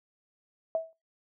sine tone with exponential decay, 650 Hz, E5, 24 cents flat, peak -22 dBFS, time 0.75-0.93 s, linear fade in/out 1 ms, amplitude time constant 37 ms, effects noise-tail reverb RT60 0.2 s tail -17 dB re dry

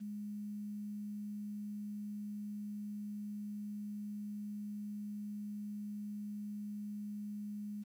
sine tone with quantisation, 207.5 Hz, G#3, 1 cent flat, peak -40 dBFS, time 0-7.84 s, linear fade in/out 20 ms, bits 11, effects none

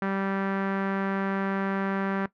sawtooth tone with low-pass filter, 194.8 Hz, G3, 11 cents flat, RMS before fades -28 dBFS, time 0.02-2.26 s, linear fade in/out 2 ms, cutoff 1600 Hz, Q 2.4, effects noise-tail reverb RT60 0.1 s tail -18 dB re dry

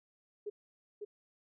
sine tone with echo, 415.3 Hz, G#4, in tune, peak -36 dBFS, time 0.46-0.5 s, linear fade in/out 10 ms, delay 550 ms, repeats 1, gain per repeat -3 dB, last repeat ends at 1.05 s, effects none

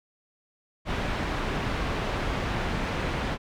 pink low-pass noise, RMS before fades -29 dBFS, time 0.85-3.38 s, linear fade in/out 50 ms, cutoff 2700 Hz, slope 12 dB/octave, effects none

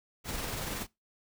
pink noise with amplitude modulation, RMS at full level -35 dBFS, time 0.24-0.87 s, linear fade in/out 50 ms, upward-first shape sine, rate 21.2 Hz, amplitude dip 30%, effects noise-tail reverb RT60 0.2 s tail -22 dB re dry

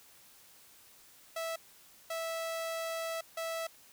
sawtooth tone bursts at uneven times, 656 Hz, E5, 9 cents flat, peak -31 dBFS, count 3, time 1.36-1.56 / 2.1-3.21 / 3.37-3.67 s, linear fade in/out 5 ms, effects white hiss -59 dBFS RMS until 3.92 s

